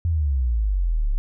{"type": "exponential sweep", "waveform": "sine", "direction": "down", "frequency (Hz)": [87.31, 32.7], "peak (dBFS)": -18, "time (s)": [0.05, 1.18], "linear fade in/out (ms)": 0, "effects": []}